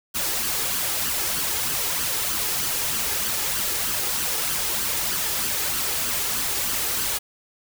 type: noise with flanger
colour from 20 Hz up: white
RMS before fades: -25 dBFS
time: 0.14-7.19 s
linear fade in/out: 20 ms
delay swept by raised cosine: 0.64 to 2.44 ms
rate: 3.2 Hz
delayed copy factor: +0.5
effects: none